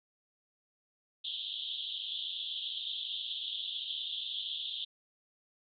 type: band-pass noise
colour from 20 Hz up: white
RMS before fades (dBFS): -39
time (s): 1.24-4.85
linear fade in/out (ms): 10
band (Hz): 3100 to 3700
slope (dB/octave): 96
effects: none